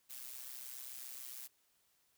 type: noise with amplitude modulation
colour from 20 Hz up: blue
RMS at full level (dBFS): -45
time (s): 0.09-1.48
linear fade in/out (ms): 20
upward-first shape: sine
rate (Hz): 127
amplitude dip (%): 75
effects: white hiss -75 dBFS RMS until 2.17 s